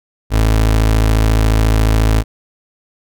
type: tone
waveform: 30% pulse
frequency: 54.2 Hz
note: A1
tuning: 25 cents flat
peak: -7 dBFS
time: 0.3-2.24 s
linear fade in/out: 50 ms
effects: none